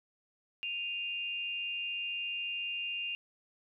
sine tone pair together, 2489 / 2794 Hz, D#7 / F7, 0 / 0 cents, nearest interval major second, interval 200 cents, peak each -40 / -35 dBFS, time 0.63-3.15 s, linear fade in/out 0 ms, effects none

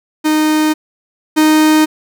45% pulse tone pair in turn, 308.6 / 309.8 Hz, D#4 / D#4, -14 / -7 cents, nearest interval unison, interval 7 cents, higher second, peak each -10 / -7 dBFS, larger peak second, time 0.24-0.74 / 1.36-1.86 s, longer neither, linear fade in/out 20 ms, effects none

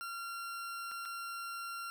40% pulse tone with dropouts, 1376 Hz, F6, 26 cents flat, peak -39 dBFS, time 0.01-1.9 s, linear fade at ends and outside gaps 0 ms, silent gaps 0.913-0.917 / 1.053-1.057 s, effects none

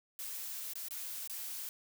blue noise with dropouts, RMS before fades -42 dBFS, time 0.19-1.69 s, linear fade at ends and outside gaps 1 ms, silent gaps 0.735-0.755 / 0.885-0.908 / 1.275-1.297 s, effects none

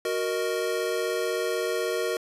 square chord, D# minor, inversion first, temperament equal, 370 / 466.2 / 622.3 Hz, F#4 / A#4 / D#5, 0 / 0 / 0 cents, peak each -31 / -29 / -33 dBFS, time 0.05-2.17 s, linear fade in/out 2 ms, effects resampled to 32000 Hz

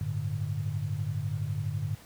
sine chord, G suspended second, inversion none, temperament equal, 98 / 110 / 146.83 Hz, G2 / A2 / D3, 0 / 0 / 0 cents, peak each -33 dBFS, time 0.01-1.95 s, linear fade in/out 0 ms, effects pink hiss -53 dBFS RMS until 2.05 s + high-pass 60 Hz 12 dB/octave

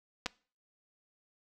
clicks, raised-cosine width 0.2 ms, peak -16 dBFS, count 2, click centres 0.26 / 0.264 s, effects noise-tail reverb RT60 0.4 s tail -22 dB re dry

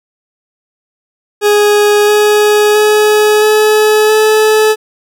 40% pulse tone with pitch steps, 415.3 / 419.4 / 423.5 / 427.7 / 431.9 Hz, G#4 / G#4 / G#4 / A4 / A4, 0 / +17 / +34 / -49 / -32 cents, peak -5 dBFS, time 1.41-4.76 s, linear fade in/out 50 ms, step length 670 ms, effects none

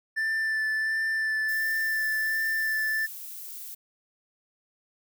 triangle tone with vibrato, 1766 Hz, A6, 6 cents sharp, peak -23 dBFS, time 0.16-3.07 s, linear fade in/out 20 ms, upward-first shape sine, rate 1.4 Hz, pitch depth 14 cents each way
violet noise, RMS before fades -40 dBFS, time 1.48-3.75 s, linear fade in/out 10 ms
effects none

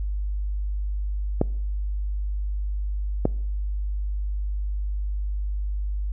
clicks, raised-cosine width 2 ms, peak -5 dBFS, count 2, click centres 1.414 / 3.254 s, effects noise-tail reverb RT60 0.7 s tail -24 dB re dry + added 50 Hz sine -24 dBFS peak until 6.12 s

